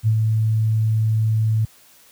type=tone with ADSR envelope; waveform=sine; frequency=110 Hz; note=A2; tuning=in tune; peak=-12 dBFS; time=0.03-1.65 s; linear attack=40 ms; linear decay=74 ms; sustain=-3 dB; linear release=5 ms; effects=white hiss -51 dBFS RMS until 2.11 s + high-pass 60 Hz 12 dB/octave